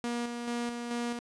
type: tone with tremolo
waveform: sawtooth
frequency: 238.4 Hz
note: A#3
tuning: 39 cents sharp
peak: -27 dBFS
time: 0.04-1.19 s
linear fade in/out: 0 ms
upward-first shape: square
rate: 2.3 Hz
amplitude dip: 40%
effects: resampled to 22050 Hz + 10-bit